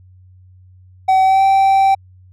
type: tone with pitch glide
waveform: triangle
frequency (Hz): 760 to 777.3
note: F#5 to G5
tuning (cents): +46 to -15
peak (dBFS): -7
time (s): 1.08-1.95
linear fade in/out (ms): 10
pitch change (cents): +39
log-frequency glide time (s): 1.23-1.43
effects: added 92 Hz sine -42 dBFS peak until 2.32 s